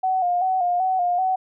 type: tone with vibrato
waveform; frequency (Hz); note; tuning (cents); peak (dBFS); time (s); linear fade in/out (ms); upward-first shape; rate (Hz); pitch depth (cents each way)
sine; 730; F#5; -24; -18; 0.03-1.36; 10; square; 2.6; 50
effects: none